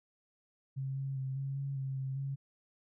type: tone with pitch steps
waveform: sine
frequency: 134.5 / 136.1 / 132.7 / 136.6 / 138.3 / 134.3 / 133.4 / 137.2 Hz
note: C3 / C#3 / C3 / C#3 / C#3 / C3 / C3 / C#3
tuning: +48 / -31 / +25 / -25 / -4 / +46 / +34 / -17 cents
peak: -34 dBFS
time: 0.76-2.36 s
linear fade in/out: 20 ms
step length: 200 ms
effects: none